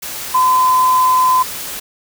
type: tone in noise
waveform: sine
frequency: 1020 Hz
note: C6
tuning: 44 cents flat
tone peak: -9 dBFS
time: 0.34-1.43 s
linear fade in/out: 10 ms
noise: white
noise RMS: -26 dBFS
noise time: 0.02-1.8 s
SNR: +14 dB
effects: none